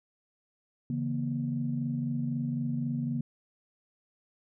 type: tone cluster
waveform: sine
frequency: 140.1 / 164 / 238.2 Hz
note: C#3 / E3 / A#3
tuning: +19 / -9 / +38 cents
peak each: -32 / -37 / -31 dBFS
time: 0.9-3.21 s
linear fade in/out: 2 ms
effects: tanh soft clip ceiling -19 dBFS